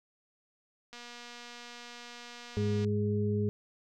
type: click train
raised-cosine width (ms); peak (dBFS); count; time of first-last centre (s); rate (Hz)
0.2; -30; 461; 0.93-2.847; 240
type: harmonic tone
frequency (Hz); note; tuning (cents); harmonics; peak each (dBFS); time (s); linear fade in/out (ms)
103.83; G#2; 0; 1 / 2 / 4; -30 / -32 / -33; 2.57-3.49; 0
effects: none